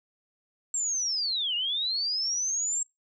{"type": "linear two-way sweep", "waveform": "sine", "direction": "down then up", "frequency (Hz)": [7550, 2794, 7550], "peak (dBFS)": -26, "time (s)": [0.74, 2.83], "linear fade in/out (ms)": 2, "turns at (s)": 1.55, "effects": ["noise-tail reverb RT60 0.2 s tail -25 dB re dry"]}